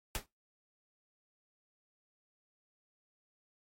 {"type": "noise with exponential decay", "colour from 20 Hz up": "pink", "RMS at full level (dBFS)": -31, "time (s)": [0.15, 0.26], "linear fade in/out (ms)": 1, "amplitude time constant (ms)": 22, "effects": ["noise-tail reverb RT60 0.2 s tail -22 dB re dry", "AAC 48 kbps"]}